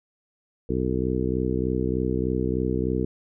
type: harmonic tone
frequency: 63.3 Hz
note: B1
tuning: 43 cents sharp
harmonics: 1 / 2 / 3 / 4 / 5 / 6 / 7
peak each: -30 / -30 / -30 / -30 / -30 / -30 / -30 dBFS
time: 0.69-3.05 s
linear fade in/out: 5 ms
effects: none